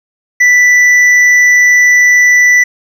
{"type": "tone with hard clipping", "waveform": "triangle", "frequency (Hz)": 1975.5, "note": "B6", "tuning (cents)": 0, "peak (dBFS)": -5, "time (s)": [0.4, 2.64], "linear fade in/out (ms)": 10, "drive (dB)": 8, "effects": []}